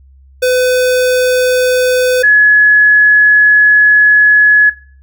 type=tone pair in turn; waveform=square / sine; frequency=504 / 1695.2 Hz; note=B4 / G#6; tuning=+35 / +35 cents; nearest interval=octave + major sixth; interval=2100 cents; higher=second; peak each=-9 / -4 dBFS; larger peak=second; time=0.42-2.23 / 2.23-4.7 s; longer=second; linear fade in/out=10 ms; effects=noise-tail reverb RT60 0.5 s tail -19 dB re dry + added 67 Hz sine -39 dBFS peak until 5.02 s